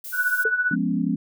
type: noise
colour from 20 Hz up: violet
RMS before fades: -35 dBFS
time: 0.04-0.44 s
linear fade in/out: 5 ms
type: tone with tremolo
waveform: sine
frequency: 1480 Hz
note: F#6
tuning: in tune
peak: -16 dBFS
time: 0.12-0.76 s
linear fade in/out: 50 ms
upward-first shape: triangle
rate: 15 Hz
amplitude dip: 75%
type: tone with exponential decay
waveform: sine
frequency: 442.8 Hz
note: A4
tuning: 11 cents sharp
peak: -19 dBFS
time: 0.45-0.53 s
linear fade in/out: 5 ms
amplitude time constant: 16 ms
type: chord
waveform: sine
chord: C# dominant seventh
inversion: first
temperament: equal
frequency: 174.61 / 207.7 / 246.9 / 277.2 Hz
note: E#3 / G#3 / B3 / C#4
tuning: 0 / 0 / 0 / 0 cents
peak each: -26 dBFS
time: 0.71-1.16 s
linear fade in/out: 5 ms
effects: none